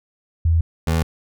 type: tone pair in turn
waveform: sine / 25% pulse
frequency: 82.41 / 81.32 Hz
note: E2 / E2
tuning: 0 / -23 cents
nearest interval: unison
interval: 23 cents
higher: first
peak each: -13 dBFS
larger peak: neither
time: 0.45-0.61 / 0.87-1.03 s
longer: neither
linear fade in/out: 5 ms
effects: none